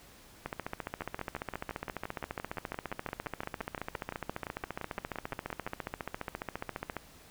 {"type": "two click trains", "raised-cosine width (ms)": 0.5, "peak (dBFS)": [-22, -20], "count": [28, 96], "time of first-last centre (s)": [[1.02, 5.675], [0.46, 6.967]], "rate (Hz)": [5.8, 14.6], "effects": ["pink hiss -56 dBFS RMS until 7.3 s"]}